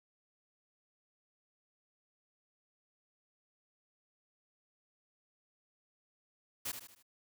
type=noise with echo; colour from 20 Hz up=white; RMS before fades=-38 dBFS; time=6.65-6.72 s; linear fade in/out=10 ms; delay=77 ms; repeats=4; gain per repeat=-7 dB; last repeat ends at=7.028 s; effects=none